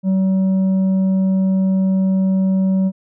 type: tone with tanh clipping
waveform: sine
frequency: 190 Hz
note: F#3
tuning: 46 cents sharp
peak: -14 dBFS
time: 0.03-2.92 s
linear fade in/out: 50 ms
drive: 5 dB
effects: none